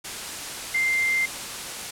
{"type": "tone in noise", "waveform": "sine", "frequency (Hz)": 2093, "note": "C7", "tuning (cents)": 0, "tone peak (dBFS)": -20, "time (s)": [0.74, 1.26], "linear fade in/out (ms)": 10, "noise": "white", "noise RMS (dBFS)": -33, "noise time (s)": [0.04, 1.91], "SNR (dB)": 10, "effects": ["low-pass 10000 Hz 12 dB/octave"]}